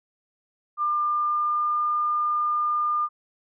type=tone with pitch glide; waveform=sine; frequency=1198 to 1206.3 Hz; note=D6 to D6; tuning=+34 to +46 cents; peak=-21 dBFS; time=0.77-3.09 s; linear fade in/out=50 ms; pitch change=+12 cents; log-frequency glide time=0.91-1.87 s; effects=none